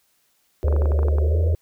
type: band-pass noise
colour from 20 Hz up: pink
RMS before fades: -31 dBFS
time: 0.63-1.55 s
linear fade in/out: 0 ms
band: 340 to 620 Hz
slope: 96 dB/octave
type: tone with pitch glide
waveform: sine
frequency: 74.2 to 82.33 Hz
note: D2 to E2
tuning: +18 to -2 cents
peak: -16 dBFS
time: 0.64-1.55 s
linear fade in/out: 5 ms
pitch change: +180 cents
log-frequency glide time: 1.22-1.41 s
type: clicks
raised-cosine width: 1 ms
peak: -16 dBFS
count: 10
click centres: 0.682 / 0.726 / 0.764 / 0.82 / 0.857 / 0.919 / 0.991 / 1.031 / 1.084 / 1.184 s
effects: white hiss -65 dBFS RMS until 1.61 s